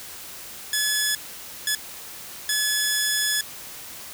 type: tone bursts at uneven times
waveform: 10% pulse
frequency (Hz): 1708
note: G#6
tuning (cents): +48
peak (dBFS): -12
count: 3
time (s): 0.73-1.15 / 1.67-1.75 / 2.49-3.41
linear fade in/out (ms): 2
effects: white hiss -39 dBFS RMS until 4.13 s